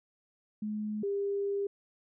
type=tone pair in turn; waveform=sine; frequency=212.1 / 400.4 Hz; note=G#3 / G4; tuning=+37 / +37 cents; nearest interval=major seventh; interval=1100 cents; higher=second; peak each=-32 / -29 dBFS; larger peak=second; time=0.62-1.03 / 1.03-1.67 s; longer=second; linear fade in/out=5 ms; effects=none